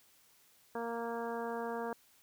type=harmonic tone; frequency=232.7 Hz; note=A#3; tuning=3 cents flat; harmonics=1 / 2 / 3 / 4 / 5 / 6 / 7; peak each=-43 / -39 / -43 / -43 / -48 / -51 / -49 dBFS; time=0.75-1.93 s; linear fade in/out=2 ms; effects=white hiss -66 dBFS RMS until 2.22 s